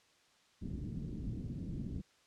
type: low-pass noise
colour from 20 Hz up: white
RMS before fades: -41 dBFS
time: 0.61-2.02 s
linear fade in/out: 20 ms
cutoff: 240 Hz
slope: 24 dB/octave
effects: white hiss -68 dBFS RMS until 2.26 s + low-pass 6000 Hz 12 dB/octave